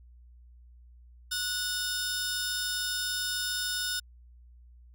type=tone cluster; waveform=sawtooth; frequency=1469 / 3659 / 5210 Hz; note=F#6 / A#7 / E8; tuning=-13 / -33 / -21 cents; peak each=-31 / -31 / -32 dBFS; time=1.31-4 s; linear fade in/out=10 ms; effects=added 60 Hz sine -51 dBFS peak until 4.94 s